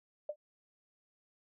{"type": "tone with exponential decay", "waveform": "sine", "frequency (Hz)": 597, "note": "D5", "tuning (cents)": 28, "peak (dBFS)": -31, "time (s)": [0.29, 0.36], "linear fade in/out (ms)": 5, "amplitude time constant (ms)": 15, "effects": []}